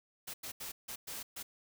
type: noise bursts at uneven times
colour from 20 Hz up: white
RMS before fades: -43 dBFS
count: 6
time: 0.27-0.34 / 0.43-0.52 / 0.6-0.72 / 0.88-0.96 / 1.07-1.23 / 1.36-1.43 s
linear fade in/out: 10 ms
effects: none